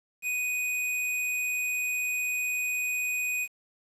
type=tone; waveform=square; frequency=2489 Hz; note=D#7; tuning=in tune; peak=-28 dBFS; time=0.22-3.48 s; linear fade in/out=50 ms; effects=resampled to 32000 Hz + 9-bit